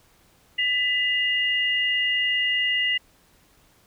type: tone pair together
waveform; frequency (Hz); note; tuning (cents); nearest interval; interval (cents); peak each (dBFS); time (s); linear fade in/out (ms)
sine; 1992.3 / 2835; B6 / F7; +15 / +25; tritone; 610; -23; 0.58-2.98; 10
effects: pink hiss -59 dBFS RMS until 3.86 s